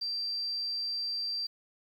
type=tone; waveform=sine; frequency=4699 Hz; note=D8; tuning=in tune; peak=-31 dBFS; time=0.01-1.47 s; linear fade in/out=10 ms; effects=10-bit